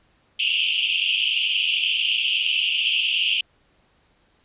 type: band-pass noise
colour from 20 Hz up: white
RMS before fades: -22 dBFS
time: 0.39-3.41 s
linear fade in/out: 5 ms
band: 2600 to 3200 Hz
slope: 96 dB/octave
effects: pink hiss -62 dBFS RMS until 4.44 s + resampled to 8000 Hz